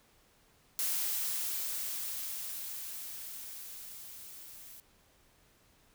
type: noise with level ramp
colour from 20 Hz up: blue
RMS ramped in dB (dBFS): -32 to -51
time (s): 0.79-4.8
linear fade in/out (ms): 0
effects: pink hiss -66 dBFS RMS until 5.94 s